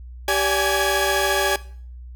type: tone cluster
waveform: sawtooth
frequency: 390 / 576 / 837 / 1660 Hz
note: G4 / D5 / G#5 / G#6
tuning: -9 / -34 / +13 / -1 cents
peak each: -20 dBFS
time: 0.28-1.56 s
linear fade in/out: 2 ms
effects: noise-tail reverb RT60 0.5 s tail -19 dB re dry + added 61 Hz sine -35 dBFS peak until 2.15 s